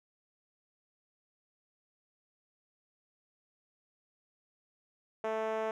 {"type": "tone with band-pass filter", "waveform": "5% pulse", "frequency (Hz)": 220, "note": "A3", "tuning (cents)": 0, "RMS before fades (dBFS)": -34, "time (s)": [5.24, 5.71], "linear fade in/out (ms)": 2, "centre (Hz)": 550, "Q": 2.3, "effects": []}